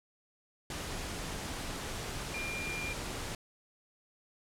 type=tone in noise; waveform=sine; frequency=2397 Hz; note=D7; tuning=35 cents sharp; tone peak=-37 dBFS; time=2.34-2.93 s; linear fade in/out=2 ms; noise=pink; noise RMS=-39 dBFS; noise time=0.7-3.35 s; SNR=-1 dB; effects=low-pass 10000 Hz 12 dB/octave